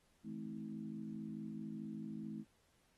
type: harmonic tone with a mistuned harmonic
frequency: 53.5 Hz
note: A1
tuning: 48 cents flat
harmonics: 3 / 4 / 5 / 6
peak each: -51 / -45 / -51 / -51 dBFS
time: 0.23-2.45 s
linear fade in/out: 50 ms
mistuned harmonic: 5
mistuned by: -58 cents
effects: pink hiss -75 dBFS RMS until 2.97 s + AAC 32 kbps